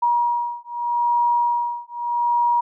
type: beating tone pair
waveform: sine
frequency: 954 / 954.81 Hz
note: A#5 / A#5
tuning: +40 / +41 cents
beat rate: 0.81 Hz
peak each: -21 dBFS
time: 0.02-2.61 s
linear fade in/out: 10 ms
effects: none